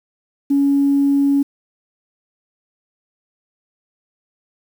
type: tone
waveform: sine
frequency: 280 Hz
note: C#4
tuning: 18 cents sharp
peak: -11 dBFS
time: 0.5-1.43 s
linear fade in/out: 10 ms
effects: tanh soft clip ceiling -7 dBFS + 7-bit